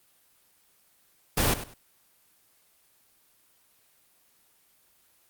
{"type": "noise with echo", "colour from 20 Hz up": "pink", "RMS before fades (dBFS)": -23, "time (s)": [1.37, 1.54], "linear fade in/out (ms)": 5, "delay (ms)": 100, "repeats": 2, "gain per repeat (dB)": -13, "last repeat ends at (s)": 1.74, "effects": ["white hiss -64 dBFS RMS until 5.29 s", "Opus 24 kbps"]}